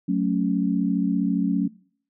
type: chord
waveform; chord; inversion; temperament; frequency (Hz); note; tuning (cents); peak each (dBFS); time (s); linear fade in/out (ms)
sine; F# minor; none; equal; 185 / 220 / 277.2; F#3 / A3 / C#4; 0 / 0 / 0; -23 / -26 / -24; 0.08-1.68; 10
effects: noise-tail reverb RT60 0.6 s tail -25 dB re dry